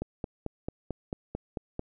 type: click train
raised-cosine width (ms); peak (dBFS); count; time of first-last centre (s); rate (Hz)
2; -19; 9; 0.02-1.794; 4.51
effects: none